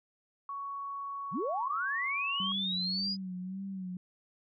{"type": "tone", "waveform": "sine", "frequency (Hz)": 1116, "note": "C#6", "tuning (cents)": 11, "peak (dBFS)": -36, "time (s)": [0.49, 2.52], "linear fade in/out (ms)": 2}
{"type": "linear sweep", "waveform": "sine", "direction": "up", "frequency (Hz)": [120, 4992], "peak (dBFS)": -31, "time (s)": [1.31, 3.17], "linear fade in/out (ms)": 50}
{"type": "tone with vibrato", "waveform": "sine", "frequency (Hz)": 188.5, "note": "F#3", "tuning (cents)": 32, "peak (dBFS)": -36, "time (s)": [2.4, 3.97], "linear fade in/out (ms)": 2, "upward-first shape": "sine", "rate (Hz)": 1.8, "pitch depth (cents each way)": 66}
{"effects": []}